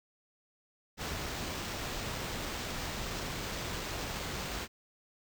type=noise with sample-and-hold; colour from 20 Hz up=pink; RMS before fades=-38 dBFS; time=0.97-4.68 s; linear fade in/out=50 ms; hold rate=11025 Hz; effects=none